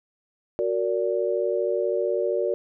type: chord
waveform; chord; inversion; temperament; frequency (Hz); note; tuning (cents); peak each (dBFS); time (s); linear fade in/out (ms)
sine; Gb augmented; none; just; 370 / 462.5 / 578.1; Gb4 / Bb4 / D5; 0 / -14 / -27; -26; 0.59-2.54; 0
effects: none